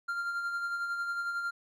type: tone with tremolo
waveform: triangle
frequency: 1392 Hz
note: F6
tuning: 6 cents flat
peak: -28 dBFS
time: 0.08-1.51 s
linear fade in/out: 10 ms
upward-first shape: sine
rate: 11 Hz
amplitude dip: 40%
effects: none